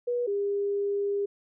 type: tone pair in turn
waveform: sine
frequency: 485.3 / 403.2 Hz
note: B4 / G4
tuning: -30 / +49 cents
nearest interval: minor third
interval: 321 cents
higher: first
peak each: -25 dBFS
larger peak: neither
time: 0.07-0.27 / 0.27-1.26 s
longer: second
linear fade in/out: 10 ms
effects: none